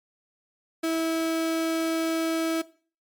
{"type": "tone", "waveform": "35% pulse", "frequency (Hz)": 325.7, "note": "E4", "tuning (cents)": -21, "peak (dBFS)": -22, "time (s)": [0.83, 2.62], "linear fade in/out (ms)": 10, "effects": ["noise-tail reverb RT60 0.4 s tail -18 dB re dry", "MP3 96 kbps"]}